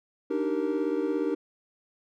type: chord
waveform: triangle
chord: Eb major seventh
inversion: third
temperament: equal with one note detuned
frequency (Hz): 293.7 / 311.1 / 387 / 466.2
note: D4 / Eb4 / G4 / Bb4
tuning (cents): 0 / 0 / -22 / 0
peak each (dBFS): -29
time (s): 0.3-1.35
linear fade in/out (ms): 10
effects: none